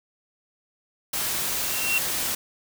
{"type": "noise", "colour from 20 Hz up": "white", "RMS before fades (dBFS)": -27, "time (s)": [1.13, 2.35], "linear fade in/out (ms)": 5}
{"type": "tone with exponential growth", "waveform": "triangle", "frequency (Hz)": 2734, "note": "F7", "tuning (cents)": -37, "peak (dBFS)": -17, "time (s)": [1.47, 1.98], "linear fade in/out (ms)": 2, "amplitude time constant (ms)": 110}
{"effects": []}